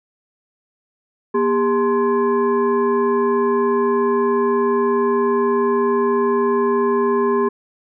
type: tone with frequency modulation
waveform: sine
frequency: 403.1 Hz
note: G4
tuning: 48 cents sharp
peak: -14 dBFS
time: 1.34-7.49 s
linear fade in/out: 10 ms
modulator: 643 Hz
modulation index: 0.93
effects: none